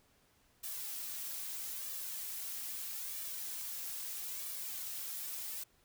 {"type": "noise with flanger", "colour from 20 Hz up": "blue", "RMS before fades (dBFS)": -42, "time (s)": [0.63, 5.64], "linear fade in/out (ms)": 10, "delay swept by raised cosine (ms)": [1.7, 3.7], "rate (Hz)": 0.78, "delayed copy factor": 0.55, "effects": ["pink hiss -70 dBFS RMS until 5.84 s"]}